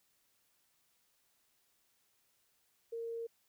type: tone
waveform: sine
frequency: 461.1 Hz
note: A#4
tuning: 19 cents flat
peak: -38 dBFS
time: 2.92-3.27 s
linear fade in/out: 10 ms
effects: white hiss -75 dBFS RMS until 3.48 s